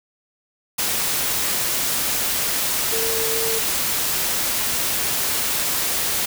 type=tone in noise; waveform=sine; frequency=450.7 Hz; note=A4; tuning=42 cents sharp; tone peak=-25 dBFS; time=2.92-3.59 s; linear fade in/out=10 ms; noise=white; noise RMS=-22 dBFS; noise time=0.78-6.26 s; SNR=-6 dB; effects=none